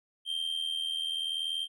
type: tone with amplitude modulation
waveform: triangle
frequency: 3161 Hz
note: G7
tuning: 14 cents sharp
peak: -26 dBFS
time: 0.25-1.68 s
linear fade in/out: 50 ms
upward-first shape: sine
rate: 80.6 Hz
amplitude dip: 70%
effects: none